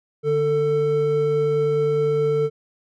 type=tone pair together; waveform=triangle; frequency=146.83 / 445.2 Hz; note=D3 / A4; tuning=0 / +20 cents; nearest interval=octave + perfect fifth; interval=1920 cents; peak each=-23 / -16 dBFS; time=0.23-2.5 s; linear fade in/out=50 ms; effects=none